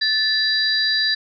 sine tone cluster, 1751 / 3934 / 4769 Hz, A6 / B7 / D8, -9 / -7 / +26 cents, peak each -21 dBFS, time 0.01-1.15 s, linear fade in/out 10 ms, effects none

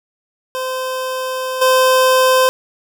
25% pulse tone with level steps, 516 Hz, C5, 24 cents flat, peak -16 / -6 dBFS, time 0.55-2.49 s, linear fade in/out 0 ms, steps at 1.61 s, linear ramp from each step 10 ms, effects none

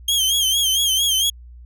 sawtooth tone with vibrato, 3195 Hz, G7, 32 cents sharp, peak -13 dBFS, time 0.08-1.3 s, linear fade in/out 5 ms, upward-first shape sine, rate 4.4 Hz, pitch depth 79 cents each way, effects added 60 Hz sine -38 dBFS peak until 1.65 s

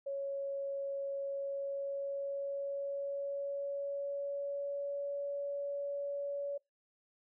sine tone with pitch glide, 554.4 to 566.4 Hz, C#5 to C#5, 0 to +37 cents, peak -35 dBFS, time 0.06-6.58 s, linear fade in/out 10 ms, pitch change +37 cents, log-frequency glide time 1.19-5.15 s, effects noise-tail reverb RT60 0.2 s tail -25 dB re dry

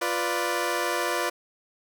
15% pulse chord, B diminished, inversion second, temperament equal, 349.2 / 493.9 / 587.3 Hz, F4 / B4 / D5, 0 / 0 / 0 cents, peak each -23 dBFS, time 0.01-1.3 s, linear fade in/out 10 ms, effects none

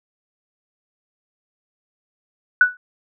sine tone with exponential decay, 1480 Hz, F#6, in tune, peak -5 dBFS, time 2.61-2.77 s, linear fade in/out 2 ms, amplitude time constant 33 ms, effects none

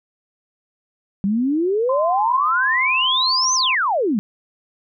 sine exponential two-way sweep, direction up then down, 190 to 6330 to 190 Hz, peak -16 dBFS, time 1.24-4.19 s, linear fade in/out 0 ms, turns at 3.54 s
sine tone, 1033 Hz, C6, 22 cents flat, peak -21 dBFS, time 1.89-3.75 s, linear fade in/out 5 ms
effects none

